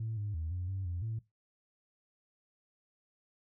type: tone with pitch steps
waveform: sine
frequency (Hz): 111.6 / 103.6 / 80 / 89.7 / 95.9 / 87.2 / 111.6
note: A2 / G#2 / D#2 / F2 / G2 / F2 / A2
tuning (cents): +25 / -4 / +49 / +47 / -37 / -2 / +25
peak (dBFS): -33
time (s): 0-1.19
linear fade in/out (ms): 5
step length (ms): 170
effects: noise-tail reverb RT60 0.2 s tail -19 dB re dry + tanh soft clip ceiling -30 dBFS